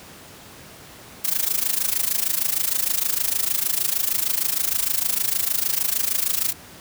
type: noise with amplitude modulation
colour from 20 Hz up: blue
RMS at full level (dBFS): -19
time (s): 1.24-6.53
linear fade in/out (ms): 10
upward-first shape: sine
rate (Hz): 26.5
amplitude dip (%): 85
effects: pink hiss -43 dBFS RMS until 6.8 s + high-pass 80 Hz 12 dB/octave